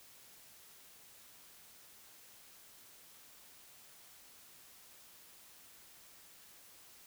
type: silence
effects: white hiss -59 dBFS RMS until 7.06 s